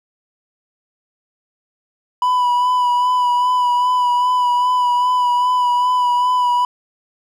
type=tone with vibrato; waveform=triangle; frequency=987.8 Hz; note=B5; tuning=in tune; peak=-11 dBFS; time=2.22-6.65 s; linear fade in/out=2 ms; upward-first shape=sine; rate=2.5 Hz; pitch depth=25 cents each way; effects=none

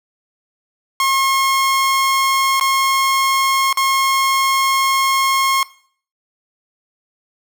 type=tone with dropouts; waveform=sawtooth; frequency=1078 Hz; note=C#6; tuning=49 cents flat; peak=-10 dBFS; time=1-5.63 s; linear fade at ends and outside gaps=1 ms; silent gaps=2.598-2.61 / 3.728-3.772 s; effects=noise-tail reverb RT60 0.5 s tail -18 dB re dry

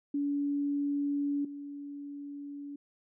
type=tone pair in turn; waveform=sine; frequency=285.5 / 285.5 Hz; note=D4 / D4; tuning=-49 / -49 cents; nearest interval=unison; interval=0 cents; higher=neither; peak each=-28 / -39 dBFS; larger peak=first; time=0.14-1.45 / 1.45-2.76 s; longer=neither; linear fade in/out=5 ms; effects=none

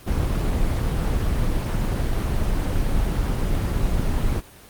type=noise; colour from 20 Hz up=brown; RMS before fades=-21 dBFS; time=0.06-4.41 s; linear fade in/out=20 ms; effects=pink hiss -46 dBFS RMS until 4.69 s + Opus 24 kbps

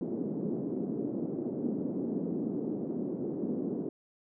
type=band-pass noise; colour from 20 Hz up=white; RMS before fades=-34 dBFS; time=0.01-3.89 s; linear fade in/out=2 ms; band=190 to 350 Hz; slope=24 dB/octave; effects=none

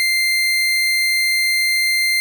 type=tone; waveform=30% pulse; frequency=2091 Hz; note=C7; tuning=2 cents flat; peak=-12 dBFS; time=0-2.2 s; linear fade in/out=0 ms; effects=none

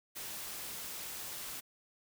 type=noise; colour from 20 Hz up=white; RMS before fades=-43 dBFS; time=0.15-1.61 s; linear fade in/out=20 ms; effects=none

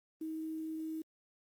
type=tone with quantisation; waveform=sine; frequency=317.4 Hz; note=D#4; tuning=35 cents sharp; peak=-37 dBFS; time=0.21-1.02 s; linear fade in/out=5 ms; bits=10; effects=Opus 24 kbps

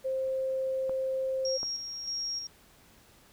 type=tone; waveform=sine; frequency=527 Hz; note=C5; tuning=12 cents sharp; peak=-28 dBFS; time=0.04-1.58 s; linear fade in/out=20 ms
type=clicks; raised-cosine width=1 ms; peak=-27 dBFS; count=2; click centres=0.895 / 1.631 s
type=tone with tremolo; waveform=sine; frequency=5588 Hz; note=F8; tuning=in tune; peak=-31 dBFS; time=1.45-2.47 s; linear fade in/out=2 ms; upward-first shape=square; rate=1.6 Hz; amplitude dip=45%
effects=pink hiss -59 dBFS RMS until 3.32 s

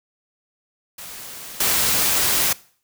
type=noise with level steps; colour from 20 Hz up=white; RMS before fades=-36 / -19 dBFS; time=0.98-2.53 s; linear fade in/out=5 ms; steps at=1.6 s; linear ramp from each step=5 ms; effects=noise-tail reverb RT60 0.5 s tail -21 dB re dry

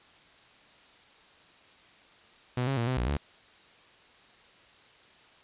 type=tone with pitch steps; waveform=sawtooth; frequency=124.5 / 136.2 / 117.1 / 128.4 / 60 / 71.8 Hz; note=B2 / C#3 / A#2 / C3 / B1 / D2; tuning=+14 / -30 / +8 / -32 / -49 / -39 cents; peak=-23 dBFS; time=2.57-3.17 s; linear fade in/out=5 ms; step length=100 ms; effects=white hiss -57 dBFS RMS until 5.43 s + resampled to 8000 Hz

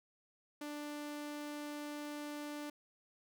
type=tone; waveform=sawtooth; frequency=294.8 Hz; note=D4; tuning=7 cents sharp; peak=-38 dBFS; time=0.61-2.7 s; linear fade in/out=5 ms; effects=none

